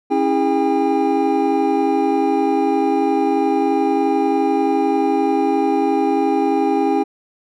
triangle tone cluster, 274.1 / 325.5 / 408.7 / 802 Hz, C#4 / E4 / G#4 / G5, -19 / -22 / -28 / +39 cents, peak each -18 dBFS, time 0.1-7.04 s, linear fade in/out 20 ms, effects none

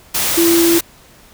sine tone in noise, 337.2 Hz, E4, 39 cents sharp, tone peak -10 dBFS, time 0.37-0.79 s, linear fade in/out 10 ms, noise white, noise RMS -17 dBFS, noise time 0.14-0.81 s, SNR +4 dB, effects pink hiss -45 dBFS RMS until 1.33 s

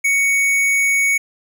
sine tone with tanh clipping, 2229 Hz, C#7, 9 cents sharp, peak -15 dBFS, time 0.04-1.18 s, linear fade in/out 10 ms, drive 16 dB, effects none

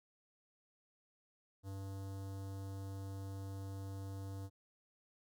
square tone with notch filter, 97.4 Hz, G2, 11 cents flat, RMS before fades -45 dBFS, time 1.63-4.5 s, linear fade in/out 50 ms, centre 2300 Hz, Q 0.54, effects none

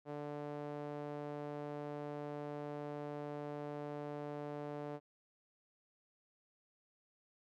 sawtooth tone with band-pass filter, 146.83 Hz, D3, in tune, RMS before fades -44 dBFS, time 0.05-5 s, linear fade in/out 50 ms, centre 540 Hz, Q 1.3, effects none

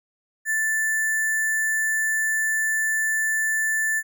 sine tone with sample-and-hold, 1760 Hz, A6, in tune, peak -20 dBFS, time 0.45-4.03 s, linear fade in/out 50 ms, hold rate 8820 Hz, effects none

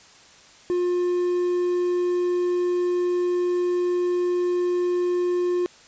triangle tone with quantisation, 355.6 Hz, F4, 31 cents sharp, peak -18 dBFS, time 0.7-5.66 s, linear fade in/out 0 ms, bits 7, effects white hiss -50 dBFS RMS until 5.87 s + resampled to 16000 Hz

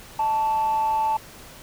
sine tone with amplitude modulation, 880 Hz, A5, in tune, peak -16 dBFS, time 0.19-1.17 s, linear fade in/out 5 ms, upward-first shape sine, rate 252 Hz, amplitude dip 45%, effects tanh soft clip ceiling -16 dBFS + pink hiss -44 dBFS RMS until 1.62 s

